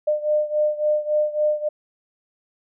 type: beating tone pair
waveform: sine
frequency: 602 / 605.6 Hz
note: D5 / D#5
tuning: +43 / -47 cents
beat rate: 3.6 Hz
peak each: -20 / -23 dBFS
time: 0.07-1.69 s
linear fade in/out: 10 ms
effects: none